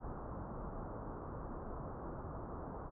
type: low-pass noise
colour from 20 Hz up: pink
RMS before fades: -45 dBFS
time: 0-2.91 s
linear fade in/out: 50 ms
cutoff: 1300 Hz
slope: 48 dB/octave
effects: none